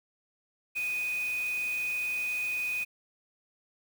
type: tone in noise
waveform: sine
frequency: 2489 Hz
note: D#7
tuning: in tune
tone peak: -29 dBFS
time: 0.75-2.85 s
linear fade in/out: 20 ms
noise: white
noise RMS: -45 dBFS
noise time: 0.75-2.85 s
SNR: +13 dB
effects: none